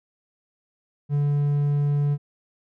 triangle tone, 144.6 Hz, D3, 27 cents flat, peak -17 dBFS, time 1.09-2.18 s, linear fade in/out 50 ms, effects none

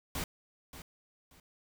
pink noise with echo, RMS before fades -36 dBFS, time 0.15-0.24 s, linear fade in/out 2 ms, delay 580 ms, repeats 2, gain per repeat -12 dB, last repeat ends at 1.4 s, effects none

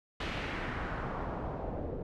pink noise with low-pass filter sweep, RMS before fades -37 dBFS, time 0.2-2.03 s, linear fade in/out 5 ms, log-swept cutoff 3100 to 470 Hz, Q 1.5, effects none

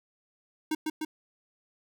square tone with echo, 311.1 Hz, D#4, in tune, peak -27 dBFS, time 0.71-0.75 s, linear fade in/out 5 ms, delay 150 ms, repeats 2, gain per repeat -2 dB, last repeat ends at 1.05 s, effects none

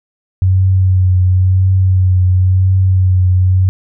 sine tone with vibrato, 93 Hz, F#2, 9 cents sharp, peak -7 dBFS, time 0.42-3.69 s, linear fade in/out 0 ms, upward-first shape triangle, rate 0.96 Hz, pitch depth 31 cents each way, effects none

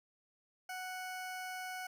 20% pulse tone, 740 Hz, F#5, in tune, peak -36 dBFS, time 0.69-1.87 s, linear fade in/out 5 ms, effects none

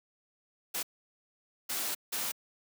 white noise bursts at uneven times, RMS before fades -34 dBFS, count 3, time 0.74-0.83 / 1.69-1.95 / 2.12-2.32 s, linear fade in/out 10 ms, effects high-pass 200 Hz 12 dB/octave

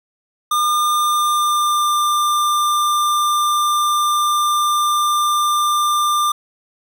square tone with pitch glide, 1207 to 1193.8 Hz, D6 to D6, +47 to +28 cents, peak -15 dBFS, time 0.51-6.32 s, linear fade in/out 5 ms, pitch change -19 cents, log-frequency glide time 0.65-1.91 s, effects none

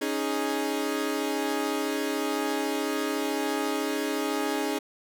sawtooth chord, C# suspended second, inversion none, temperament equal, 277.2 / 311.1 / 415.3 Hz, C#4 / D#4 / G#4, 0 / 0 / 0 cents, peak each -27 dBFS, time 0.01-4.79 s, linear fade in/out 10 ms, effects none

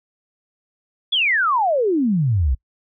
sine exponential sweep, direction down, 3520 to 58.7 Hz, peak -15 dBFS, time 1.12-2.55 s, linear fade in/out 10 ms, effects noise-tail reverb RT60 0.1 s tail -25 dB re dry

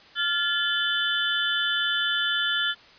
sine tone cluster, 1397 / 1721 / 3052 / 3492 Hz, F6 / A6 / G7 / A7, 0 / -39 / -47 / -14 cents, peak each -28 dBFS, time 0.15-2.75 s, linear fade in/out 50 ms, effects white hiss -51 dBFS RMS until 2.98 s + resampled to 11025 Hz

